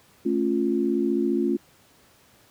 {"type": "chord", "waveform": "sine", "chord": "A augmented", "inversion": "none", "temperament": "equal with one note detuned", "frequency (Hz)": [220, 275.3, 349.2], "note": ["A3", "C#4", "E#4"], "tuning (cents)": [0, -12, 0], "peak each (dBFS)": [-26, -25, -24], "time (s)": [0.25, 1.57], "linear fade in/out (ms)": 10, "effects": ["pink hiss -57 dBFS RMS until 2.5 s", "high-pass 80 Hz 12 dB/octave"]}